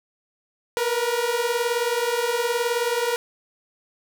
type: beating tone pair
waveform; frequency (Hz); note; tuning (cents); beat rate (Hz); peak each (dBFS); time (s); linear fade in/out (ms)
sawtooth; 466.2 / 485.2; A#4 / B4; 0 / -31; 19; -21 / -20; 0.77-3.16; 0
effects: none